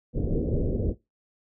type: low-pass noise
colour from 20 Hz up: pink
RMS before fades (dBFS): -26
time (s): 0.13-0.95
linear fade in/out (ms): 50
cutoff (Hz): 530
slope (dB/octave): 48
effects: noise-tail reverb RT60 0.2 s tail -19 dB re dry